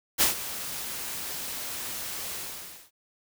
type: noise with ADSR envelope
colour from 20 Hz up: white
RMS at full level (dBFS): -20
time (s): 0.18-2.91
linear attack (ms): 32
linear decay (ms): 130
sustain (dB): -15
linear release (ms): 580
effects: none